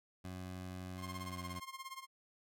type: tone with pitch glide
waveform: 20% pulse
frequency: 92 to 89.38 Hz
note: F#2 to F2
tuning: -9 to +41 cents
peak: -39 dBFS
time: 0.24-1.6 s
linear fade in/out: 10 ms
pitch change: -50 cents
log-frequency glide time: 1.21-1.45 s
type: tone with tremolo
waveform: sawtooth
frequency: 1063 Hz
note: C6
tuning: 27 cents sharp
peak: -39 dBFS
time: 0.97-2.07 s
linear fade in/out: 50 ms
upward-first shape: sine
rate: 17 Hz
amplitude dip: 85%
effects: none